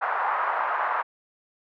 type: band-pass noise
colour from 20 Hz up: pink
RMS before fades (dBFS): -26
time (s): 0.01-1.03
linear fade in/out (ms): 20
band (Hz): 820 to 1400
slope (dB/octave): 24
effects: none